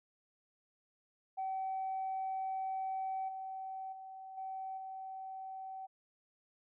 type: tone with level steps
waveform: sine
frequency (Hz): 764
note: G5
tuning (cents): -45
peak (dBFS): -34 / -40 / -46 / -39 / -42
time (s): 1.37-5.87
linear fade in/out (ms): 20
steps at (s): 3.28 / 3.92 / 4.37 / 4.77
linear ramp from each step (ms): 10
effects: tanh soft clip ceiling -31 dBFS